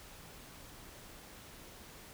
silence, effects pink hiss -53 dBFS RMS until 2.13 s

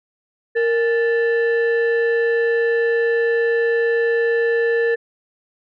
sine tone pair together, 464.4 / 1753.3 Hz, A#4 / A6, -7 / -7 cents, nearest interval octave + major seventh, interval 2300 cents, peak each -14 / -20 dBFS, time 0.55-4.96 s, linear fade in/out 20 ms, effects tanh soft clip ceiling -12 dBFS

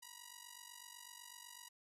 5% pulse ring-modulated tone, 964 Hz, B5, 42 cents flat, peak -38 dBFS, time 0.02-1.69 s, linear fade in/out 10 ms, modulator 24 Hz, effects resampled to 32000 Hz

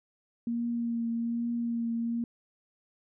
sine tone with vibrato, 233.7 Hz, A#3, 5 cents sharp, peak -28 dBFS, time 0.47-2.24 s, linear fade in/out 2 ms, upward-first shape triangle, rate 1.2 Hz, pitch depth 22 cents each way, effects none

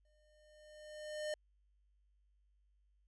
square tone with exponential growth, 607 Hz, D#5, 43 cents flat, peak -37 dBFS, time 0.05-1.34 s, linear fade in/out 2 ms, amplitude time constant 280 ms, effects added 50 Hz sine -70 dBFS peak until 3.07 s + resampled to 22050 Hz

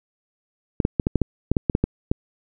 clicks, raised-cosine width 3 ms, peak -5 dBFS, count 12, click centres 0.802 / 0.851 / 0.998 / 1.069 / 1.157 / 1.217 / 1.516 / 1.568 / 1.698 / 1.751 / 1.84 / 2.115 s, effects none

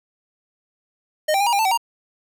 square tone with pitch steps, 615 / 784 / 811 / 949 / 802 / 884 / 763 / 934 Hz, D#5 / G5 / G#5 / A#5 / G5 / A5 / G5 / A#5, -20 / 0 / -41 / +31 / +39 / +8 / -47 / +3 cents, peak -17 dBFS, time 1.28-1.776 s, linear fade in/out 10 ms, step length 62 ms, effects none

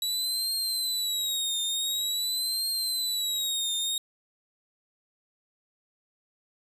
sawtooth tone with vibrato, 3911 Hz, B7, 18 cents flat, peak -24 dBFS, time 0.02-3.98 s, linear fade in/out 2 ms, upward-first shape triangle, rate 0.47 Hz, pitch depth 130 cents each way, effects resampled to 32000 Hz + 9-bit

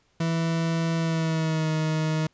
40% pulse tone with pitch glide, 164.81 to 156.91 Hz, E3 to D#3, 0 to +15 cents, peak -22 dBFS, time 0.2-2.27 s, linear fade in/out 5 ms, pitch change -85 cents, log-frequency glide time 0.97-1.7 s, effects pink hiss -66 dBFS RMS until 2.33 s + resampled to 16000 Hz

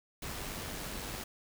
pink noise with amplitude modulation, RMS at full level -39 dBFS, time 0.22-1.24 s, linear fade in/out 5 ms, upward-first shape sine, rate 98.1 Hz, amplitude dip 35%, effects none

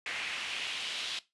pink noise with band-pass filter sweep, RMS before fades -37 dBFS, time 0.06-1.19 s, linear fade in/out 2 ms, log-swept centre 2300 to 3500 Hz, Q 2.4, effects noise-tail reverb RT60 0.2 s tail -17 dB re dry + resampled to 24000 Hz

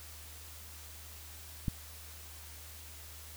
click, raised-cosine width 5 ms, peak -19 dBFS, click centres 1.682 s, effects added 77 Hz sine -51 dBFS peak until 3.36 s + white hiss -51 dBFS RMS until 3.36 s

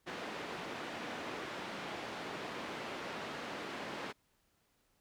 pink band-pass noise, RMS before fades -43 dBFS, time 0.06-4.13 s, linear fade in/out 20 ms, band 250 to 3000 Hz, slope 12 dB/octave, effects pink hiss -75 dBFS RMS until 5 s

